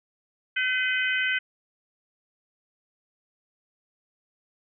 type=harmonic tone with a mistuned harmonic; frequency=509 Hz; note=C5; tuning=48 cents flat; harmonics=3 / 4 / 5 / 6; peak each=-26 / -28 / -30 / -32 dBFS; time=0.56-1.39 s; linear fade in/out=10 ms; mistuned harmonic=5; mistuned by=-15 cents; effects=none